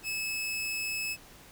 sawtooth tone, 2595 Hz, E7, 28 cents flat, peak -28 dBFS, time 0.03-1.17 s, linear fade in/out 50 ms, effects pink hiss -53 dBFS RMS until 1.51 s

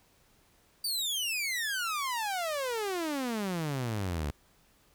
sawtooth exponential sweep, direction down, 4709 to 69.3 Hz, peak -27 dBFS, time 0.84-4.31 s, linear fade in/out 5 ms, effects pink hiss -65 dBFS RMS until 4.94 s

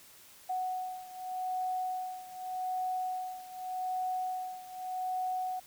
sine beating tone pair, 740 / 740.84 Hz, F#5 / F#5, 0 / +2 cents, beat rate 0.84 Hz, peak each -35 / -38 dBFS, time 0.49-5.6 s, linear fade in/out 10 ms, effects white hiss -56 dBFS RMS until 5.66 s

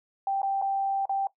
sine tone with dropouts, 784 Hz, G5, in tune, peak -24 dBFS, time 0.27-1.27 s, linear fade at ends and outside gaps 2 ms, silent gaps 0.418-0.43 / 0.616-0.622 / 1.055-1.094 s, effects noise-tail reverb RT60 0.1 s tail -17 dB re dry

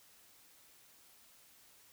silence, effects white hiss -63 dBFS RMS until 1.92 s

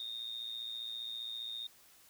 sine tone with amplitude modulation, 3685 Hz, A#7, 21 cents flat, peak -36 dBFS, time 0-1.67 s, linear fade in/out 2 ms, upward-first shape sine, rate 115 Hz, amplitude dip 70%, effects white hiss -62 dBFS RMS until 2.09 s

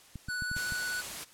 clicks, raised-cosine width 5 ms, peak -28 dBFS, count 6, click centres 0.157 / 0.286 / 0.422 / 0.515 / 0.566 / 0.722 s
square tone with vibrato, 1479 Hz, F#6, 1 cent flat, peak -33 dBFS, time 0.28-1.02 s, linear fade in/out 20 ms, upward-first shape sine, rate 16 Hz, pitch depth 9 cents each way
white noise, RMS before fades -39 dBFS, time 0.55-1.25 s, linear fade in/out 20 ms
effects white hiss -57 dBFS RMS until 1.33 s + low-pass 11000 Hz 12 dB/octave

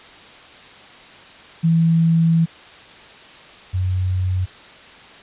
sine tone pair in turn, 164.81 / 92.32 Hz, E3 / F#2, 0 / -3 cents, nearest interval minor seventh, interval 1003 cents, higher first, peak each -12 / -17 dBFS, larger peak first, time 1.63-2.46 / 3.73-4.46 s, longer first, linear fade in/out 20 ms, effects white hiss -42 dBFS RMS until 5.22 s + resampled to 8000 Hz

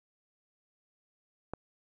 click, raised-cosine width 1 ms, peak -22 dBFS, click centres 1.536 s, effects none

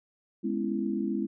sine chord, C# minor seventh, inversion second, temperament just, 207.9 / 249.5 / 277.2 / 332.6 Hz, G#3 / B3 / C#4 / E4, +2 / +18 / 0 / +16 cents, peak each -31 / -34 / -35 / -32 dBFS, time 0.43-1.27 s, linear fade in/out 20 ms, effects none

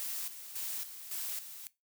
blue noise with tremolo, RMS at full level -38 dBFS, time 0-1.67 s, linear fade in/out 0 ms, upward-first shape square, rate 1.8 Hz, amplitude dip 65%, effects noise-tail reverb RT60 0.2 s tail -18 dB re dry

